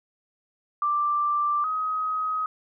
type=tone pair in turn; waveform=sine; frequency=1178 / 1262.9 Hz; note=D6 / D#6; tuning=+5 / +25 cents; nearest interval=minor second; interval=120 cents; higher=second; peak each=-21 / -24 dBFS; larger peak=first; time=0.82-1.64 / 1.64-2.46 s; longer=neither; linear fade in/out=2 ms; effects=none